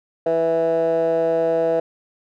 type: tone with band-pass filter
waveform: 15% pulse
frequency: 164.5 Hz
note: E3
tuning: 3 cents flat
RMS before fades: -19 dBFS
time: 0.26-1.8 s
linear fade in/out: 5 ms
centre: 580 Hz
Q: 7.4
effects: none